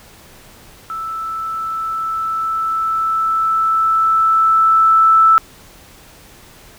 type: tone with level ramp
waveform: sine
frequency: 1318.5 Hz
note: E6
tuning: in tune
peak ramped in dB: -22 to -6 dBFS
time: 0.9-5.38 s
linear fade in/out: 0 ms
effects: pink hiss -43 dBFS RMS until 6.78 s